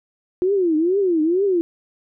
sine tone with vibrato, 352.3 Hz, F4, 15 cents sharp, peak -15 dBFS, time 0.42-1.61 s, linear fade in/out 0 ms, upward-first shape triangle, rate 2.2 Hz, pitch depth 270 cents each way, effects none

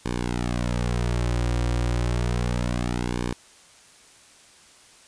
sawtooth tone with flanger, 60 Hz, B1, 49 cents flat, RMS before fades -25 dBFS, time 0.05-3.33 s, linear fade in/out 5 ms, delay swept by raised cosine 1.5 to 4.7 ms, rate 0.31 Hz, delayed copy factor -1, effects white hiss -52 dBFS RMS until 5.07 s + resampled to 22050 Hz

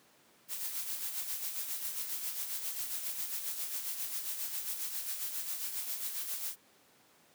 blue noise with tremolo, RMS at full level -36 dBFS, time 0.48-6.56 s, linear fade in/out 50 ms, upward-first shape sine, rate 7.4 Hz, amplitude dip 50%, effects pink hiss -64 dBFS RMS until 7.34 s + high-pass 200 Hz 12 dB/octave

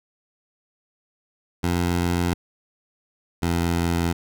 15% pulse tone pair in turn, 87.31 / 85.27 Hz, F2 / F2, 0 / -41 cents, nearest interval unison, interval 41 cents, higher first, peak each -14 dBFS, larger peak neither, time 1.63-2.34 / 3.42-4.13 s, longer neither, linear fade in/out 10 ms, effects none

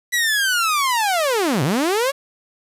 sawtooth linear two-way sweep, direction down then up, 1975.5 to 120 to 570 Hz, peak -13 dBFS, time 0.12-2.12 s, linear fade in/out 20 ms, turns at 1.63 s, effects resampled to 32000 Hz + 7-bit

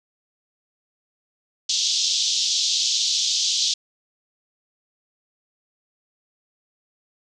pink band-pass noise, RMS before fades -22 dBFS, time 1.69-3.74 s, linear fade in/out 5 ms, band 3300 to 6600 Hz, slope 48 dB/octave, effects none

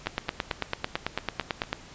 two click trains, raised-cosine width 0.3 ms, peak -21 / -10 dBFS, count 8 / 16, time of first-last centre 0.06-1.637 / 0.07-1.729 s, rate 4.44 / 9.04 Hz, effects pink hiss -48 dBFS RMS until 1.94 s + resampled to 16000 Hz

